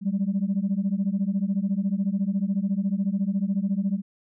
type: beating tone pair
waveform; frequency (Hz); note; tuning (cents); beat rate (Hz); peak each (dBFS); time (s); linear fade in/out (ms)
sine; 189.6 / 203.6; F#3 / G#3; +43 / -34; 14; -24; 0.01-4.02; 50
effects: tanh soft clip ceiling -17 dBFS